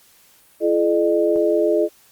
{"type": "tone cluster", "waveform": "sine", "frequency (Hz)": [338.8, 426.7, 606], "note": ["E4", "G#4", "D#5"], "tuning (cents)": [48, 47, -46], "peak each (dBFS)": -19, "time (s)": [0.6, 1.89], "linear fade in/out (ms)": 50, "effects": ["white hiss -53 dBFS RMS until 2.11 s", "Opus 48 kbps"]}